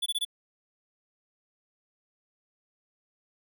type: tone bursts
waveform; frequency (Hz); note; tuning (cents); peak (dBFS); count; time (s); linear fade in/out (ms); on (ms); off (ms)
square; 3454; A7; -33; -27; 4; 0.02-0.251; 10; 42; 21
effects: none